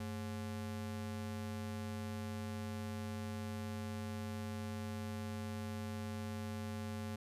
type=ring-modulated tone; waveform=square; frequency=158.1 Hz; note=D#3; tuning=28 cents sharp; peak=-38 dBFS; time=0-7.16 s; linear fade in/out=5 ms; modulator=62.2 Hz; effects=resampled to 32000 Hz